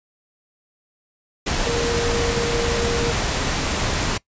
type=tone in noise; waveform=sine; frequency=469.8 Hz; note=A#4; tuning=13 cents sharp; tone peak=-22 dBFS; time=1.66-3.12 s; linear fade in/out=10 ms; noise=pink; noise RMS=-22 dBFS; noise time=1.46-4.18 s; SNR=-3 dB; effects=noise-tail reverb RT60 0.1 s tail -21 dB re dry + resampled to 16000 Hz